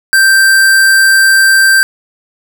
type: tone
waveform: square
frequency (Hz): 1568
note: G6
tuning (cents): 0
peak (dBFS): -5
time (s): 0.13-1.83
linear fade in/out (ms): 0
effects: none